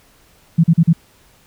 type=tone bursts; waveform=sine; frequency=165.5 Hz; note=E3; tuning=7 cents sharp; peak=-7 dBFS; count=4; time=0.58-0.932 s; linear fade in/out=10 ms; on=58 ms; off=40 ms; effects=pink hiss -52 dBFS RMS until 1.46 s